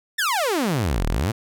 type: exponential two-way sweep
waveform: sawtooth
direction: down then up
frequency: 1864.7 to 34.53 to 125.6 Hz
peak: -16 dBFS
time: 0.18-1.32 s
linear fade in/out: 10 ms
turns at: 1.07 s
effects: none